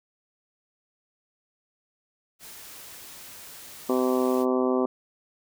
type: noise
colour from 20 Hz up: white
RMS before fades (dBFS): -44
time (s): 2.39-4.46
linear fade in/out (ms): 50
type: harmonic tone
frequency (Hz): 127.9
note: C3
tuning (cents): -39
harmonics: 2 / 3 / 4 / 5 / 6 / 7 / 8 / 9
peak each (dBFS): -25 / -25 / -29 / -32 / -37 / -38 / -36 / -35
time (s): 3.89-4.86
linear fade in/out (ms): 5
effects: none